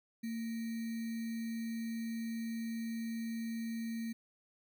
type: tone with sample-and-hold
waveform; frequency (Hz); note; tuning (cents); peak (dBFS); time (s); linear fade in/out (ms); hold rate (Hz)
sine; 227.5; A#3; -42; -36; 0.23-4.13; 10; 2100
effects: none